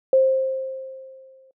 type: tone with exponential decay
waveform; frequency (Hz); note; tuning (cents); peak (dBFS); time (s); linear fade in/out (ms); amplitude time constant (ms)
sine; 528; C5; +16; -11; 0.13-1.51; 2; 300
effects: noise-tail reverb RT60 0.1 s tail -25 dB re dry